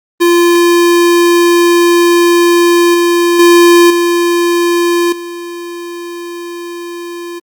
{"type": "tone with level steps", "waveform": "square", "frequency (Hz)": 345.4, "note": "F4", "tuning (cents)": -19, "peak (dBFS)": [-6, -8, -3, -9, -22], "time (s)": [0.2, 7.4], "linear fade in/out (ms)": 20, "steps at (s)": [2.94, 3.39, 3.9, 5.12], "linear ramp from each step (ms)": 5, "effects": ["Opus 32 kbps"]}